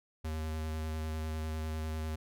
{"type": "tone with vibrato", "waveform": "square", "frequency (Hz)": 78.6, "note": "D#2", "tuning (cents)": 18, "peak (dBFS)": -35, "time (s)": [0.24, 2.16], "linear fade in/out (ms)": 10, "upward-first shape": "square", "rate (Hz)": 10, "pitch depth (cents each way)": 11, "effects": []}